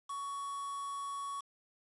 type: tone with quantisation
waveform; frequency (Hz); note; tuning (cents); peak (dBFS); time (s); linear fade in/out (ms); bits
triangle; 1120; C#6; +18; -36; 0.09-1.41; 10; 8
effects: resampled to 24000 Hz